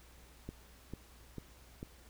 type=click train; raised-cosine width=3 ms; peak=-29 dBFS; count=4; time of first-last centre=0.49-1.829 s; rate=2.24 Hz; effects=added 60 Hz sine -59 dBFS peak until 2.09 s + pink hiss -61 dBFS RMS until 2.09 s